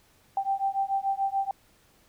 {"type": "beating tone pair", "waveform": "sine", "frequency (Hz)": [780, 786.9], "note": ["G5", "G5"], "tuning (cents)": [-9, 6], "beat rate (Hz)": 6.9, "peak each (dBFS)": -28, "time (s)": [0.37, 1.51], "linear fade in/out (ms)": 2, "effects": ["pink hiss -62 dBFS RMS until 2.08 s"]}